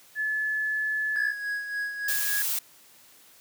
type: tone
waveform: sine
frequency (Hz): 1723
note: A6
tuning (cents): -37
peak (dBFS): -25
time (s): 0.15-1.34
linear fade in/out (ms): 50
type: tone with tremolo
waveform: triangle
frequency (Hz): 1661.2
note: G#6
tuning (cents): 0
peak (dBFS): -25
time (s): 1.16-2.42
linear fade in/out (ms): 0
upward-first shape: sine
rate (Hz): 3.5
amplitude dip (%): 55
type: noise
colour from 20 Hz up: blue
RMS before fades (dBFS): -28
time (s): 2.08-2.59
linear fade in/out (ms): 5
effects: white hiss -55 dBFS RMS until 3.4 s + high-pass 100 Hz 12 dB/octave